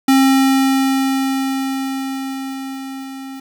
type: tone with level ramp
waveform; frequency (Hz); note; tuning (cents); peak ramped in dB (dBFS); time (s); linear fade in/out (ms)
square; 268; C4; +42; -9 to -30; 0.08-3.4; 5
effects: 8-bit